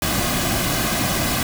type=noise with comb filter; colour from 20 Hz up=pink; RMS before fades=-21 dBFS; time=0.02-1.43 s; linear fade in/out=2 ms; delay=2.2 ms; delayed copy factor=-0.55; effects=none